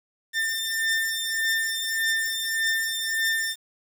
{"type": "beating tone pair", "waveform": "sawtooth", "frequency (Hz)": [1796, 1797.7], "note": ["A6", "A6"], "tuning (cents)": [35, 37], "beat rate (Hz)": 1.7, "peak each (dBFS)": [-25, -22], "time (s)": [0.33, 3.56], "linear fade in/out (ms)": 50, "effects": ["8-bit"]}